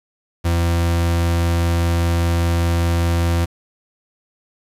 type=tone; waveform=40% pulse; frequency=85 Hz; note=F2; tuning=46 cents flat; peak=-14 dBFS; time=0.44-3.46 s; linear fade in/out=20 ms; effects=resampled to 32000 Hz + 7-bit